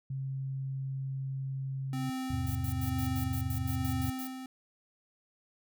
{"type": "tone", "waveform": "sine", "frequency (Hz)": 134.4, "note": "C3", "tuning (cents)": 47, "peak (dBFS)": -33, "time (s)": [0.1, 2.1], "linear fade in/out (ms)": 5}
{"type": "tone with tremolo", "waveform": "square", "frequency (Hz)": 260, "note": "C4", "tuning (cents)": -11, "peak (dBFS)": -34, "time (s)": [1.93, 4.46], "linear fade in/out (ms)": 2, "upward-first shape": "sine", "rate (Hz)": 1.1, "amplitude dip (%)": 55}
{"type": "chord", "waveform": "sine", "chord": "E augmented", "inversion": "none", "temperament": "just", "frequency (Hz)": [82.41, 103.01, 128.76], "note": ["E2", "G#2", "B#2"], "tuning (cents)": [0, -14, -27], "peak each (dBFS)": -35, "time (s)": [2.3, 4.1], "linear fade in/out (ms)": 5}
{"type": "noise bursts", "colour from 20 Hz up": "violet", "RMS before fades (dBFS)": -43, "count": 11, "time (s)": [2.47, 4.271], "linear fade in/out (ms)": 0, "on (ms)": 81, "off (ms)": 91}
{"effects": []}